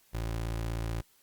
25% pulse tone, 56.3 Hz, A1, 40 cents sharp, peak -28 dBFS, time 0.13-1.02 s, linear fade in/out 20 ms, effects white hiss -65 dBFS RMS until 1.22 s + Opus 48 kbps

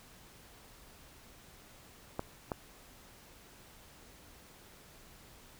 clicks, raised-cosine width 1 ms, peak -20 dBFS, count 2, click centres 2.194 / 2.518 s, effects pink hiss -57 dBFS RMS until 5.59 s

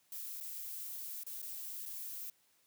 violet noise with dropouts, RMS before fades -44 dBFS, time 0.12-2.3 s, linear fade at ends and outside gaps 2 ms, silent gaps 0.403-0.409 / 1.235-1.265 / 1.418-1.426 / 1.855-1.859 s, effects white hiss -72 dBFS RMS until 2.66 s + high-pass 60 Hz 12 dB/octave

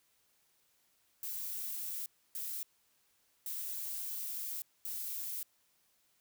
violet noise bursts at uneven times, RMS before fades -40 dBFS, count 4, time 1.23-2.06 / 2.35-2.63 / 3.46-4.62 / 4.85-5.43 s, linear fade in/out 2 ms, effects white hiss -73 dBFS RMS until 6.2 s

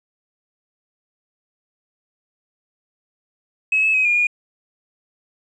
triangle tone with pitch steps, 2569 / 2596 / 2534 / 2421 / 2436 Hz, E7 / E7 / D#7 / D#7 / D#7, -45 / -27 / +31 / -48 / -37 cents, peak -11 dBFS, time 3.72-4.27 s, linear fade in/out 5 ms, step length 110 ms, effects tanh soft clip ceiling -12 dBFS + resampled to 24000 Hz

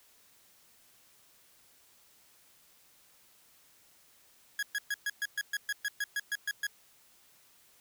40% pulse tone bursts, 1661.2 Hz, G#6, in tune, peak -29 dBFS, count 14, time 4.59-6.668 s, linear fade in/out 2 ms, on 37 ms, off 120 ms, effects white hiss -63 dBFS RMS until 7.8 s

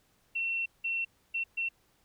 sine tone bursts at uneven times, 2711 Hz, E7, 48 cents sharp, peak -29 dBFS, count 4, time 0.35-0.66 / 0.84-1.05 / 1.34-1.44 / 1.57-1.69 s, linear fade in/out 10 ms, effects pink hiss -69 dBFS RMS until 2.04 s

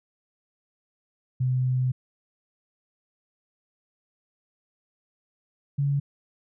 sine tone pair in turn, 127.8 / 141.12 Hz, C3 / C#3, -40 / +31 cents, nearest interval major second, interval 171 cents, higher second, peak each -21 dBFS, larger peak neither, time 1.4-1.92 / 5.78-6 s, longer first, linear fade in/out 10 ms, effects none

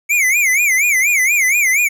square tone with vibrato, 2217 Hz, C#7, in tune, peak -12 dBFS, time 0.09-1.89 s, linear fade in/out 20 ms, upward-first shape sine, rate 4.2 Hz, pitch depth 180 cents each way, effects 9-bit

